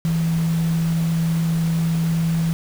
sine tone in noise, 164.7 Hz, E3, 1 cent flat, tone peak -17 dBFS, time 0.05-2.53 s, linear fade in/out 0 ms, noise pink, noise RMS -35 dBFS, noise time 0.05-2.53 s, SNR +15 dB, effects none

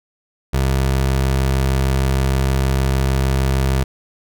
25% pulse tone, 66.5 Hz, C2, 29 cents sharp, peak -11 dBFS, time 0.53-3.84 s, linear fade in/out 10 ms, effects none

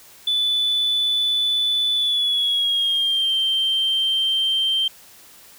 sine tone with pitch glide, 3484 to 3140 Hz, A7 to G7, -18 to +2 cents, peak -16 dBFS, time 0.27-4.88 s, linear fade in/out 5 ms, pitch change -180 cents, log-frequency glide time 1.94-3.32 s, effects tanh soft clip ceiling -14 dBFS + white hiss -47 dBFS RMS until 5.58 s

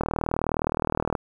click train, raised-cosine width 1 ms, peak -10 dBFS, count 46, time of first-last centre 0.01-1.152 s, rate 39.4 Hz, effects 8-bit

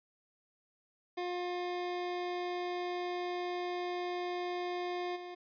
25% pulse tone with level steps, 355.9 Hz, F4, 33 cents sharp, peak -31 / -39 dBFS, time 1.17-5.35 s, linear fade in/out 10 ms, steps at 5.15 s, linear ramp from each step 20 ms, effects resampled to 11025 Hz

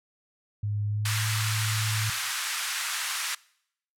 sine tone with pitch glide, 103.83 to 108.68 Hz, G#2 to A2, 0 to -21 cents, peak -26 dBFS, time 0.63-2.1 s, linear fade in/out 5 ms, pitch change +79 cents, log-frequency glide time 0.87-1.24 s
pink high-pass noise, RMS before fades -30 dBFS, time 1.05-3.35 s, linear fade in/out 5 ms, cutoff 1200 Hz, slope 24 dB/octave
effects noise-tail reverb RT60 0.7 s tail -23 dB re dry + low-pass 12000 Hz 12 dB/octave

